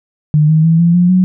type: tone with pitch steps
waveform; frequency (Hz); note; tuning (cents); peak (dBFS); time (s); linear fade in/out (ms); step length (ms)
sine; 151.3 / 157.36 / 163.66 / 170.22 / 177.04 / 184.13; D#3 / D#3 / E3 / F3 / F3 / F#3; -48 / +20 / -12 / -44 / +24 / -8; -6; 0.34-1.24; 0; 150
effects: none